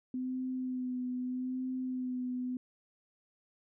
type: tone with vibrato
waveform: sine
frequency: 253.9 Hz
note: B3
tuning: 48 cents sharp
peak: -33 dBFS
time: 0.14-2.57 s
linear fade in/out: 2 ms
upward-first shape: sine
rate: 0.8 Hz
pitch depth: 24 cents each way
effects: none